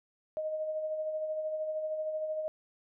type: tone with tremolo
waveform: sine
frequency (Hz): 622.3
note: D#5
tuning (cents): 0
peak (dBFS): -30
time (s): 0.37-2.48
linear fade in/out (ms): 0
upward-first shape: sine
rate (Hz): 13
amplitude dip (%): 40
effects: none

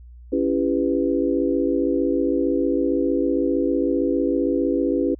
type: chord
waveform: sine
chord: C# half-diminished seventh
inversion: none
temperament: just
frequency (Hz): 277.2 / 332.6 / 399.1 / 498.9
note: C#4 / E4 / G4 / B4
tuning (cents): 0 / +16 / +31 / +17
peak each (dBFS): -22 / -23 / -25 / -25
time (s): 0.32-5.15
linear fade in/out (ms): 10
effects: added 60 Hz sine -40 dBFS peak until 5.19 s

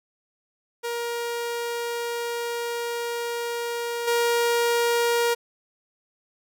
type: tone with level steps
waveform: sawtooth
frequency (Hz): 472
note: A#4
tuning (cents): +22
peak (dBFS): -23 / -16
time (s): 0.83-5.35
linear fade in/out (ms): 20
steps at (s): 4.07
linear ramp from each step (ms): 10
effects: none

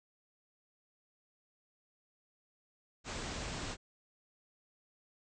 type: low-pass noise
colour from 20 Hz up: pink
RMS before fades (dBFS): -41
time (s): 3.04-3.77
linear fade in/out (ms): 50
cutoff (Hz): 8200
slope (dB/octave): 96
effects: none

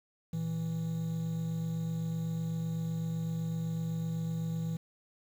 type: tone pair together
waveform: triangle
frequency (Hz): 115.7 / 163.62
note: A#2 / E3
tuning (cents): -13 / -13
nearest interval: tritone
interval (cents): 600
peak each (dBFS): -38 / -30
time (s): 0.33-4.77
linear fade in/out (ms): 5
effects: 9-bit

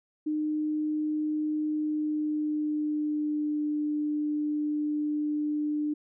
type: tone with pitch glide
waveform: sine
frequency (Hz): 305.1 to 299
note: D#4 to D4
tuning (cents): -34 to +31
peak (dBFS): -26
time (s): 0.26-5.94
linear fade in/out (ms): 10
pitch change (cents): -35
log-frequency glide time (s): 1.67-3.63
effects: none

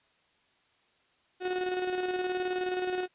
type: tone with tremolo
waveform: 35% pulse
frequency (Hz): 366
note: F#4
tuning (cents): -19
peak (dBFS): -26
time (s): 1.4-3.08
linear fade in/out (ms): 50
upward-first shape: square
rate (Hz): 19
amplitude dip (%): 40
effects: white hiss -68 dBFS RMS until 3.14 s + resampled to 8000 Hz

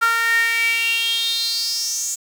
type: tone with high-pass filter sweep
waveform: sawtooth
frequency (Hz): 459.7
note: A#4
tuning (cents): -24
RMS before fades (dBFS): -20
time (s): 0.01-2.16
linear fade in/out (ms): 20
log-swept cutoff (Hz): 1400 to 7100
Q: 7.7
effects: 7-bit

